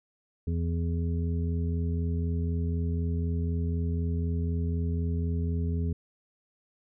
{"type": "harmonic tone", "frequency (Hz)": 84, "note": "E2", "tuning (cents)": 33, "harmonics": [1, 2, 3, 5], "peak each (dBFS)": [-27, -33, -37, -41], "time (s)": [0.47, 5.93], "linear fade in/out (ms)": 5, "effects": []}